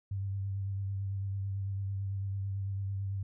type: tone with vibrato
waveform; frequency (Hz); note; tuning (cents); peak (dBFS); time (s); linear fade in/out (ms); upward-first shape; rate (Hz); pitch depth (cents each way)
sine; 98; G2; 0; -32; 0.11-3.23; 5; triangle; 9; 32
effects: none